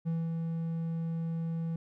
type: tone with ADSR envelope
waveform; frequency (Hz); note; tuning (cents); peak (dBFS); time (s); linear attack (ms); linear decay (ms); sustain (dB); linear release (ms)
triangle; 164.81; E3; 0; -26; 0.05-1.76; 26; 210; -3; 3
effects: none